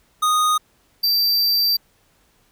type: tone pair in turn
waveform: square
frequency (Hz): 1240 / 4682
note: D#6 / D8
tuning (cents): -6 / -6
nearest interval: octave + major seventh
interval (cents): 2300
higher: second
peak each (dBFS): -16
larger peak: neither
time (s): 0.22-0.58 / 1.03-1.77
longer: second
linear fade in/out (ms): 10
effects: pink hiss -60 dBFS RMS until 2.51 s